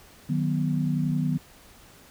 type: chord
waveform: sine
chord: B major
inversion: first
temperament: just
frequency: 154.34 / 185.21 / 246.9 Hz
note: D#3 / F#3 / B3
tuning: -14 / +2 / 0 cents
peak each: -25 / -29 / -28 dBFS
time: 0.29-1.38 s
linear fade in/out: 10 ms
effects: pink hiss -52 dBFS RMS until 2.1 s